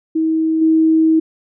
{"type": "tone with level steps", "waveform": "sine", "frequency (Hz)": 319.8, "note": "D#4", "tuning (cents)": 48, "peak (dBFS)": [-13, -9], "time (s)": [0.15, 1.2], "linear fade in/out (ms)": 10, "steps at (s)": 0.61, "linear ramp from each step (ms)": 10, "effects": []}